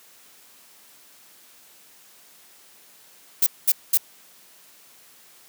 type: noise bursts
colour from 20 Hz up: violet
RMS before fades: -17 dBFS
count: 3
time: 3.42-3.975 s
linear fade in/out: 5 ms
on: 45 ms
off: 210 ms
effects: white hiss -52 dBFS RMS until 5.48 s + high-pass 150 Hz 12 dB/octave